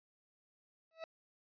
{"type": "tone with exponential growth", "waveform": "40% pulse", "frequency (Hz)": 649, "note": "E5", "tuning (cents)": -27, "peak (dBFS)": -38, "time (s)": [0.91, 1.04], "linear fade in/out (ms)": 1, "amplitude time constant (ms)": 27, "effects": ["resampled to 11025 Hz"]}